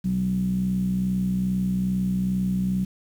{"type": "tone with low-pass filter", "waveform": "10% pulse", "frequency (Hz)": 62.4, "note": "B1", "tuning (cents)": 19, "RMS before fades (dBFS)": -24, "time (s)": [0.04, 2.85], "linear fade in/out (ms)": 10, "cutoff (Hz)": 180, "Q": 9.5, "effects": ["8-bit"]}